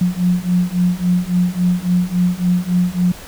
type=beating tone pair; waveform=sine; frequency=177 / 180.6 Hz; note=F3 / F#3; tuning=+23 / -42 cents; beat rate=3.6 Hz; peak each=-17 / -16 dBFS; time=0.01-3.12 s; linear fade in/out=5 ms; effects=pink hiss -36 dBFS RMS until 3.27 s